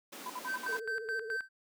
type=high-pass noise; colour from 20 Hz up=pink; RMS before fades=-47 dBFS; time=0.12-0.8 s; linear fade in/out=10 ms; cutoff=210 Hz; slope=48 dB/octave
type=tone bursts; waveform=sine; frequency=1003 Hz; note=B5; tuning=26 cents sharp; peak=-37 dBFS; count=6; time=0.26-0.763 s; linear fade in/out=2 ms; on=38 ms; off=55 ms
type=tone with tremolo; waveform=triangle; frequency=1551 Hz; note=G6; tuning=19 cents flat; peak=-31 dBFS; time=0.45-1.49 s; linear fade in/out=50 ms; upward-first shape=square; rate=4.7 Hz; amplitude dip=80%
type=tone with vibrato; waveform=sine; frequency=448.2 Hz; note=A4; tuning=32 cents sharp; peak=-39 dBFS; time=0.68-1.37 s; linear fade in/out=10 ms; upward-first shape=sine; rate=15 Hz; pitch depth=71 cents each way
effects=none